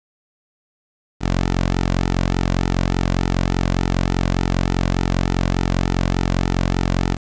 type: tone with flanger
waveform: sawtooth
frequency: 45 Hz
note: F#1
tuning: 47 cents flat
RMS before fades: -19 dBFS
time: 1.2-7.18 s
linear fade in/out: 50 ms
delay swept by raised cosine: 1.8 to 2.32 ms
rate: 3.4 Hz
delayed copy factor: -0.65
effects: resampled to 16000 Hz + 7-bit